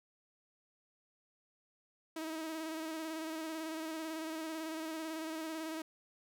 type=tone with vibrato; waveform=sawtooth; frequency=319.1 Hz; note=D#4; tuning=44 cents sharp; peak=-35 dBFS; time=2.16-5.82 s; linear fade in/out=5 ms; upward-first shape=square; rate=18 Hz; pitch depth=28 cents each way; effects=none